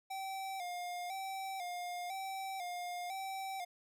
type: tone with vibrato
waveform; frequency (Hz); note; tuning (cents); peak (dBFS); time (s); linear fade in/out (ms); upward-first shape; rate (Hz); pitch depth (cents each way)
square; 740; F#5; 0; -40; 0.1-3.65; 10; square; 1; 73
effects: none